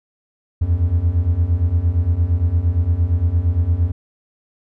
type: beating tone pair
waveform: triangle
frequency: 80.4 / 89.1 Hz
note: E2 / F2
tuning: -43 / +35 cents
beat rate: 8.7 Hz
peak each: -17 / -14 dBFS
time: 0.61-3.92 s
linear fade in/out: 10 ms
effects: none

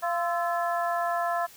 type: harmonic tone with a mistuned harmonic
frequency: 344.8 Hz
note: F4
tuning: 22 cents flat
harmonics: 2 / 3 / 4 / 5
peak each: -27 / -31 / -33 / -35 dBFS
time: 0.02-1.47 s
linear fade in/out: 20 ms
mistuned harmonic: 4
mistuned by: -67 cents
effects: white hiss -51 dBFS RMS until 1.56 s

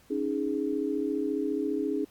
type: chord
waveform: sine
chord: C# suspended second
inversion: none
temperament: just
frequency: 277.2 / 311.8 / 415.8 Hz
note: C#4 / D#4 / G#4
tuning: 0 / +4 / +2 cents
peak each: -31 dBFS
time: 0.1-2.05 s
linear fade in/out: 10 ms
effects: pink hiss -60 dBFS RMS until 2.1 s + Opus 48 kbps

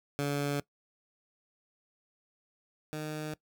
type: tone pair in turn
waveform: 15% pulse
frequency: 143.2 / 153.4 Hz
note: D3 / D#3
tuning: -43 / -24 cents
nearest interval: minor second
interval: 119 cents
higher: second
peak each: -23 / -29 dBFS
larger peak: first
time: 0.19-0.6 / 2.93-3.34 s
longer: neither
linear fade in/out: 0 ms
effects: noise-tail reverb RT60 0.1 s tail -20 dB re dry

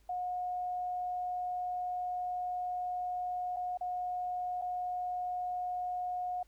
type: tone with dropouts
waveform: sine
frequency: 723 Hz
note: F#5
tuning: 40 cents flat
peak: -33 dBFS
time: 0.09-6.43 s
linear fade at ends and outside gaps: 5 ms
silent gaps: 3.563-3.567 / 3.774-3.809 / 4.615-4.62 s
effects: added 50 Hz sine -63 dBFS peak until 6.47 s + pink hiss -71 dBFS RMS until 6.47 s

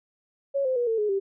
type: tone with pitch steps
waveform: sine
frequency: 554.4 / 517.3 / 482.6 / 450.3 / 420.2 / 392 Hz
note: C#5 / C5 / B4 / A4 / G#4 / G4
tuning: 0 / -20 / -40 / +40 / +20 / 0 cents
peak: -22 dBFS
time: 0.54-1.2 s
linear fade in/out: 20 ms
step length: 110 ms
effects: none

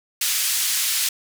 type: band-pass noise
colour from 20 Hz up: white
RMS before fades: -22 dBFS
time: 0.21-1.09 s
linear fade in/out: 5 ms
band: 2200 to 12000 Hz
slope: 12 dB/octave
effects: none

